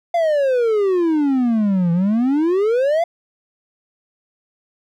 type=exponential two-way sweep; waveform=triangle; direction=down then up; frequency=698.5 to 166.5 to 698.5 Hz; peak=-12 dBFS; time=0.14-3.04 s; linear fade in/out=5 ms; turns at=1.92 s; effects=none